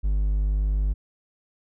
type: tone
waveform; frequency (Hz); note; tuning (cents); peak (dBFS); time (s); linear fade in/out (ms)
triangle; 50.4; G1; +49; -18; 0.03-0.94; 20
effects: none